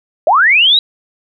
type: linear sweep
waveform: sine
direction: up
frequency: 560 to 3940 Hz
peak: -6 dBFS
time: 0.27-0.79 s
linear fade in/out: 2 ms
effects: none

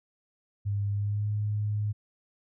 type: tone with pitch glide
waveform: sine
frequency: 101.3 to 104.81 Hz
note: G#2 to G#2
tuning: -43 to +16 cents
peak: -26 dBFS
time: 0.65-1.93 s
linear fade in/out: 20 ms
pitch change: +59 cents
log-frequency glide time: 0.92-1.29 s
effects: none

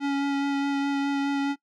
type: tone with vibrato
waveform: square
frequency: 280 Hz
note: C#4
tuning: 18 cents sharp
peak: -24 dBFS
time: 0-1.56 s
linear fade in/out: 50 ms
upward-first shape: sine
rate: 4.8 Hz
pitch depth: 11 cents each way
effects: noise-tail reverb RT60 0.1 s tail -20 dB re dry + low-pass 4000 Hz 12 dB/octave

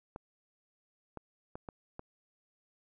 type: clicks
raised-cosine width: 1 ms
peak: -28 dBFS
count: 5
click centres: 0.161 / 1.173 / 1.555 / 1.688 / 1.994 s
effects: none

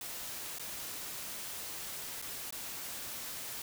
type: noise with dropouts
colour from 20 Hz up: white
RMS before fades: -42 dBFS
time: 0.01-3.62 s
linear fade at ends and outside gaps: 2 ms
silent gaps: 0.586-0.595 / 2.217-2.223 / 2.507-2.524 s
effects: none

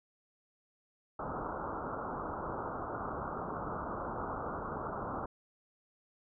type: low-pass noise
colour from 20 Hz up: white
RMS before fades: -39 dBFS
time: 1.19-5.26 s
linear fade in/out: 5 ms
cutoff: 1400 Hz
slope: 96 dB/octave
effects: none

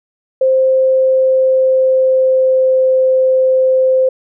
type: tone with pitch glide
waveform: sine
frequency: 524 to 520.1 Hz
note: C5 to C5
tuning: +2 to -10 cents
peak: -8 dBFS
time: 0.41-4.09 s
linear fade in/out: 5 ms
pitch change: -12 cents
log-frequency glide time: 0.76-2.87 s
effects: none

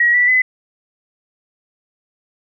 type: tone with pitch steps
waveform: sine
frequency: 1907 / 1961.7 / 2018 Hz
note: A#6 / B6 / B6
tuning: +39 / -12 / +37 cents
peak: -10 dBFS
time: 0-0.42 s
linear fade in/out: 5 ms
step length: 140 ms
effects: none

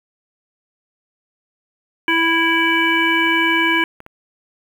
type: harmonic tone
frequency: 329.6 Hz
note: E4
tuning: in tune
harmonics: 1 / 3 / 5 / 7 / 9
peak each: -20 / -21 / -19 / -18 / -23 dBFS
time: 2.08-3.84 s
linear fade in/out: 2 ms
type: clicks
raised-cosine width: 0.5 ms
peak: -22 dBFS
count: 3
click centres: 3.271 / 4.004 / 4.064 s
effects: 7-bit

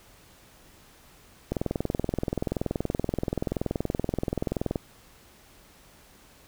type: click train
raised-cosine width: 2 ms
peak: -13 dBFS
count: 69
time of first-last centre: 1.52-4.758 s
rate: 21 Hz
effects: pink hiss -55 dBFS RMS until 6.47 s

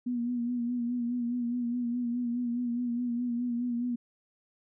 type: tone with vibrato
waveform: sine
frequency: 241.2 Hz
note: B3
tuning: 41 cents flat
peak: -28 dBFS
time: 0.06-3.96 s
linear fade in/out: 10 ms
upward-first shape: sine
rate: 4.8 Hz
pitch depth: 43 cents each way
effects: none

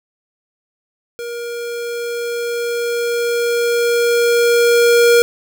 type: tone with level ramp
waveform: square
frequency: 473.2 Hz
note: A#4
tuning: 26 cents sharp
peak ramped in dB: -25 to -8 dBFS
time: 1.19-5.22 s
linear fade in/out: 0 ms
effects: none

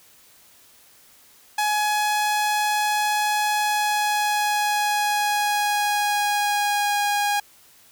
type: tone with pitch glide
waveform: sawtooth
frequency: 841 to 820.4 Hz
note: G#5 to G#5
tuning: +22 to -21 cents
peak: -16 dBFS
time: 1.58-7.4 s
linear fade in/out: 5 ms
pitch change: -43 cents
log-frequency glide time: 3.57-7 s
effects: white hiss -53 dBFS RMS until 7.91 s

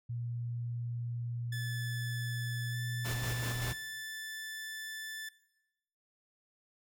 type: tone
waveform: sine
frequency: 119 Hz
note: A#2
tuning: 36 cents sharp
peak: -35 dBFS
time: 0.09-3.73 s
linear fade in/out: 10 ms
type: tone with pitch glide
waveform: sawtooth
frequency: 1735 to 1755.2 Hz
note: A6 to A6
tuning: -25 to -5 cents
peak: -37 dBFS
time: 1.52-5.29 s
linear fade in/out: 5 ms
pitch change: +20 cents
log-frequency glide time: 2.71-2.76 s
type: noise with tremolo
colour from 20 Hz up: pink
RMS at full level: -39 dBFS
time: 3.04-3.74 s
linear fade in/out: 20 ms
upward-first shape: square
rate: 5.2 Hz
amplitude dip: 35%
effects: noise-tail reverb RT60 0.9 s tail -19 dB re dry

